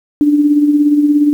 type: tone with tremolo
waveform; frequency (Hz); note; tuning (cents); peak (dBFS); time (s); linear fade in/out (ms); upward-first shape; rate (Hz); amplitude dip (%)
sine; 293.7; D4; 0; -5; 0.21-1.33; 0; sine; 17; 50
effects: 7-bit